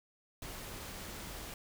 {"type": "noise", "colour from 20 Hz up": "pink", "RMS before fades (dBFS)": -45, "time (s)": [0.42, 1.54], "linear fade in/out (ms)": 2, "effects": []}